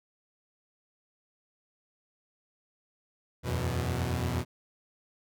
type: chord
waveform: sawtooth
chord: E suspended second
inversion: none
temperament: equal with one note detuned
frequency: 82.41 / 90.91 / 123.47 Hz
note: E2 / F#2 / B2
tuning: 0 / -30 / 0 cents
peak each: -29 / -30 / -28 dBFS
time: 3.43-4.45 s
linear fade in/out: 50 ms
effects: none